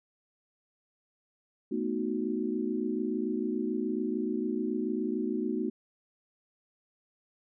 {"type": "chord", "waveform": "sine", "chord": "B dominant seventh", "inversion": "third", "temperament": "equal", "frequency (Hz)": [220, 246.9, 311.1, 370], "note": ["A3", "B3", "D#4", "F#4"], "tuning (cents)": [0, 0, 0, 0], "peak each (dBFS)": -34, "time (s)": [1.71, 5.7], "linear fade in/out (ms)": 10, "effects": []}